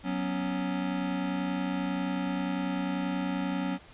square chord, F# suspended fourth, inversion none, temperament equal, 185 / 246.9 / 277.2 Hz, F#3 / B3 / C#4, 0 / 0 / 0 cents, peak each -33 / -37 / -33 dBFS, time 0.03-3.79 s, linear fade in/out 50 ms, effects pink hiss -53 dBFS RMS until 3.93 s + resampled to 8000 Hz

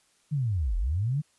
sine linear two-way sweep, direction down then up, 155.56 to 38.89 to 155.56 Hz, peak -24 dBFS, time 0.31-1.22 s, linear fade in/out 20 ms, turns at 0.77 s, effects white hiss -66 dBFS RMS until 1.38 s + resampled to 24000 Hz

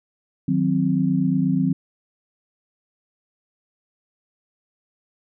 sine chord, C diminished, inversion first, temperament equal with one note detuned, 155.56 / 183.93 / 261.6 Hz, Eb3 / Gb3 / C4, 0 / -10 / 0 cents, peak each -23 / -21 / -21 dBFS, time 0.48-1.73 s, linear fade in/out 5 ms, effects none

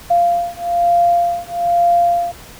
sine beating tone pair, 693 / 694.1 Hz, F5 / F5, -14 / -11 cents, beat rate 1.1 Hz, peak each -15 dBFS, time 0.1-2.32 s, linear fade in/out 10 ms, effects pink hiss -38 dBFS RMS until 2.59 s

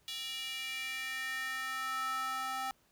square tone with high-pass filter sweep, 261.6 Hz, C4, in tune, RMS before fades -38 dBFS, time 0.08-2.71 s, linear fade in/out 0 ms, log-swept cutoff 3300 to 960 Hz, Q 3.8, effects pink hiss -70 dBFS RMS until 2.91 s

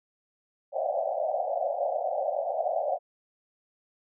white band-pass noise, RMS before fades -29 dBFS, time 0.72-2.99 s, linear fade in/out 50 ms, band 540 to 760 Hz, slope 96 dB/octave, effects none

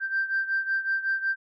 sine beating tone pair, 1568 / 1573.4 Hz, G6 / G6, 0 / +6 cents, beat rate 5.4 Hz, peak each -25 / -29 dBFS, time 0-1.36 s, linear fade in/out 50 ms, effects tanh soft clip ceiling -18 dBFS

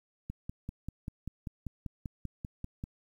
click train, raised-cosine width 5 ms, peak -25 dBFS, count 14, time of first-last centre 0.3-2.839 s, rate 5.12 Hz, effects 10-bit

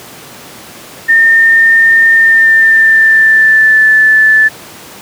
sine tone with pitch glide, 1815 to 1749.1 Hz, A#6 to A6, -47 to -11 cents, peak -3 dBFS, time 1.08-4.49 s, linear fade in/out 20 ms, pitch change -64 cents, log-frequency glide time 2.12-3.88 s, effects pink hiss -31 dBFS RMS until 5.01 s + high-pass 150 Hz 12 dB/octave

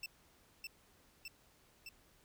25% pulse tone with echo, 2668 Hz, E7, 20 cents sharp, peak -37 dBFS, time 0.03-0.06 s, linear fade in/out 2 ms, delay 610 ms, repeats 3, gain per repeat -2 dB, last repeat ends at 1.89 s, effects pink hiss -68 dBFS RMS until 2.24 s

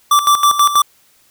square tone with tremolo, 1168 Hz, D6, 10 cents flat, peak -8 dBFS, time 0.11-0.82 s, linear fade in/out 5 ms, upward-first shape square, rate 6.2 Hz, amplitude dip 70%, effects white hiss -53 dBFS RMS until 1.3 s

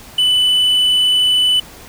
triangle tone, 2991 Hz, F#7, 18 cents sharp, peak -9 dBFS, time 0.18-1.6 s, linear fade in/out 5 ms, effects pink hiss -38 dBFS RMS until 1.88 s

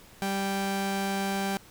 sawtooth tone pair together, 196 / 392 Hz, G3 / G4, 0 / 0 cents, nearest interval octave, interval 1200 cents, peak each -25 dBFS, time 0.22-1.57 s, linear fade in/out 0 ms, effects pink hiss -53 dBFS RMS until 1.7 s

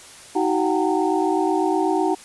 sine tone cluster, 316.6 / 376.1 / 736 / 784 / 914 Hz, D#4 / F#4 / F#5 / G5 / A#5, +30 / +28 / -9 / 0 / -34 cents, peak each -22 / -22 / -25 / -28 / -26 dBFS, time 0.35-2.15 s, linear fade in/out 10 ms, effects white hiss -43 dBFS RMS until 2.24 s + resampled to 24000 Hz

